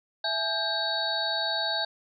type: tone cluster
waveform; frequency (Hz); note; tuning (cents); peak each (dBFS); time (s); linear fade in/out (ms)
sine; 663 / 845 / 1588 / 3812 / 4466; E5 / G#5 / G6 / A#7 / C#8; +10 / +30 / +22 / +38 / +12; -33 / -34 / -33 / -31 / -31; 0.24-1.85; 5
effects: none